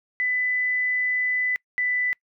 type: tone pair in turn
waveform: sine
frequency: 1999 / 1989.8 Hz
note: B6 / B6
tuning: +20 / +12 cents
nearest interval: unison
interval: 8 cents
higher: first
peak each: -21 / -21 dBFS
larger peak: neither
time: 0.2-1.56 / 1.78-2.13 s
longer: first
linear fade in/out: 0 ms
effects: noise-tail reverb RT60 0.1 s tail -26 dB re dry